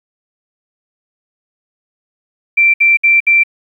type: tone bursts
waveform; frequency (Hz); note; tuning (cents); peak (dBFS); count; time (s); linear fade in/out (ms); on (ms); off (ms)
sine; 2350; D7; +1; -6; 4; 2.57-3.436; 10; 170; 62
effects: 8-bit